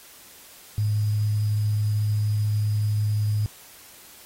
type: tone with sample-and-hold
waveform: sine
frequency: 105.4 Hz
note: G#2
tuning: 26 cents sharp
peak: -20 dBFS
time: 0.78-3.46 s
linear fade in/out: 0 ms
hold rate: 4900 Hz
effects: white hiss -48 dBFS RMS until 4.25 s + AAC 48 kbps